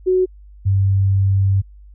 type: tone pair in turn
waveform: sine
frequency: 370 / 97.41 Hz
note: F#4 / G2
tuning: 0 / -10 cents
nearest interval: octave + major seventh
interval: 2310 cents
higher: first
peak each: -12 dBFS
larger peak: neither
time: 0.06-0.26 / 0.65-1.62 s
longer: second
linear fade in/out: 20 ms
effects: added 50 Hz sine -39 dBFS peak until 1.94 s